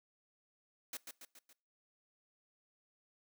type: noise with echo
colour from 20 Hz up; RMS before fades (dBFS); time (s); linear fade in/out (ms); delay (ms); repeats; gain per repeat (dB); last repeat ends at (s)
white; -43; 0.93-0.97; 2; 140; 4; -5; 1.53
effects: noise-tail reverb RT60 0.4 s tail -23 dB re dry + high-pass 200 Hz 12 dB/octave